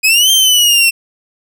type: exponential two-way sweep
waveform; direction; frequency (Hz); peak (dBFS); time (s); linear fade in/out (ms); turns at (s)
sawtooth; up then down; 2489 to 3180 to 2686; -4; 0.03-0.91; 20; 0.31
effects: none